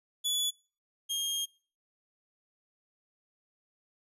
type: tone pair in turn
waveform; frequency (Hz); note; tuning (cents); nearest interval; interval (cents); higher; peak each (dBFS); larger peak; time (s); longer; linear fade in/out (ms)
sawtooth; 3424 / 3230; A7 / G#7; -48 / -49; minor second; 101; first; -25 / -27; first; 0.24-0.51 / 1.09-1.46; second; 20
effects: noise-tail reverb RT60 0.4 s tail -25 dB re dry + resampled to 32000 Hz